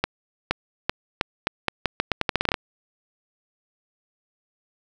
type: accelerating click train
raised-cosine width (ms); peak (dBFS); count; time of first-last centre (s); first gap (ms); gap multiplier
0.3; -4; 17; 0.04-2.542; 470; 0.82
effects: 7-bit